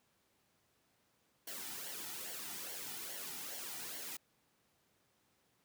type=noise with flanger; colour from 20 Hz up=white; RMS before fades=-45 dBFS; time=1.47-4.17 s; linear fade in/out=5 ms; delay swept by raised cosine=0.79 to 1.89 ms; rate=2.4 Hz; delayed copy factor=-0.6; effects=pink hiss -75 dBFS RMS until 5.64 s + high-pass 100 Hz 12 dB/octave